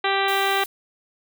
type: harmonic tone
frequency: 392 Hz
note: G4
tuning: in tune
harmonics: 1 / 2 / 3 / 4 / 5 / 6 / 7 / 8 / 9 / 10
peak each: -26 / -24 / -27 / -28 / -28 / -31 / -33 / -32 / -35 / -31 dBFS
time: 0.04-0.64 s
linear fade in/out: 5 ms
type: noise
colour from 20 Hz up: blue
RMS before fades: -35 dBFS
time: 0.28-0.66 s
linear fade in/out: 2 ms
effects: none